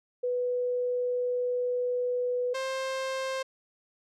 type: tone pair in turn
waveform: sine / sawtooth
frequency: 493.9 / 528.4 Hz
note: B4 / C5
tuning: 0 / +17 cents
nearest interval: minor second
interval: 117 cents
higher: second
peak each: -26 dBFS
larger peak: neither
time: 0.23-2.54 / 2.54-3.43 s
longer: first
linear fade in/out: 10 ms
effects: low-pass 7000 Hz 12 dB/octave